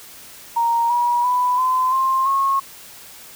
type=tone with pitch steps; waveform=sine; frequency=932.3 / 961.8 / 992.3 / 1023.8 / 1056.2 / 1089.7 Hz; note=A#5 / B5 / B5 / C6 / C6 / C#6; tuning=0 / -46 / +8 / -38 / +16 / -30 cents; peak=-15 dBFS; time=0.56-2.6 s; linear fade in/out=10 ms; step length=340 ms; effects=white hiss -41 dBFS RMS until 3.35 s